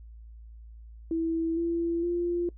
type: tone with pitch steps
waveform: sine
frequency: 328.1 / 337.5 / 347.2 Hz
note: E4 / E4 / F4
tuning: -8 / +41 / -10 cents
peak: -25 dBFS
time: 1.11-2.49 s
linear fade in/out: 2 ms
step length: 460 ms
effects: noise-tail reverb RT60 0.1 s tail -21 dB re dry + added 56 Hz sine -44 dBFS peak until 2.57 s